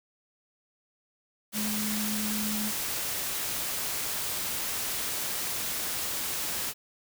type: tone in noise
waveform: sine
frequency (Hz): 212.3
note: G#3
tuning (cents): +38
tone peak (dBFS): -31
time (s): 1.53-2.72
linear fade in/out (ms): 50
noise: white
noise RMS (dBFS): -32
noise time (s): 1.52-6.74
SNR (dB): -2
effects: none